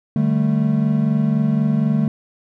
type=chord; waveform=triangle; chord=D suspended fourth; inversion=none; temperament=equal with one note detuned; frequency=150.7 / 196 / 220 Hz; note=D3 / G3 / A3; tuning=+45 / 0 / 0 cents; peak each=-17 / -20 / -16 dBFS; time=0.16-2.08 s; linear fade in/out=2 ms; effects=none